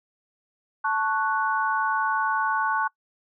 sine chord, F# minor, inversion first, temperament equal, 880 / 1108.7 / 1480 Hz, A5 / C#6 / F#6, 0 / 0 / 0 cents, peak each -26 dBFS, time 0.84-2.88 s, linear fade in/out 10 ms, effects noise-tail reverb RT60 0.1 s tail -23 dB re dry

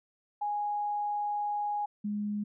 sine tone pair in turn, 828 / 207.6 Hz, G#5 / G#3, -5 / 0 cents, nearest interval 2 octaves, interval 2395 cents, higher first, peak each -29 / -30 dBFS, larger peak first, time 0.41-1.86 / 2.04-2.44 s, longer first, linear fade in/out 10 ms, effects none

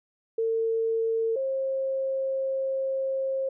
sine tone pair in turn, 451.6 / 534.5 Hz, A4 / C5, +45 / +37 cents, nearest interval minor third, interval 292 cents, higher second, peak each -23 / -25 dBFS, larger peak first, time 0.38-1.36 / 1.36-3.49 s, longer second, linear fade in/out 5 ms, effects none

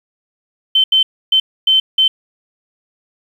sine tone bursts at uneven times, 3083 Hz, G7, 29 cents flat, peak -8 dBFS, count 5, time 0.75-0.84 / 0.92-1.03 / 1.32-1.4 / 1.67-1.8 / 1.98-2.08 s, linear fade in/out 5 ms, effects 7-bit

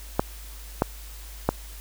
clicks, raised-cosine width 1 ms, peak -5 dBFS, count 3, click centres 0.195 / 0.821 / 1.49 s, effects added 51 Hz sine -39 dBFS peak until 1.8 s + white hiss -46 dBFS RMS until 1.8 s

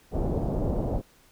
pink low-pass noise, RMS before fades -27 dBFS, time 0.11-1.02 s, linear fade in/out 50 ms, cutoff 670 Hz, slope 24 dB/octave, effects pink hiss -59 dBFS RMS until 1.31 s

